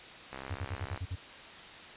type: click train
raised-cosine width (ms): 0.5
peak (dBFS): -26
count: 44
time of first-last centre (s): 0.33-0.976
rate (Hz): 66.6
type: tone bursts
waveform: triangle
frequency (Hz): 90.6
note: F#2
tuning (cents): -36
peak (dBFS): -31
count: 7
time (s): 0.5-1.157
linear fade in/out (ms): 10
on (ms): 51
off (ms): 50
effects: white hiss -48 dBFS RMS until 1.96 s + resampled to 8000 Hz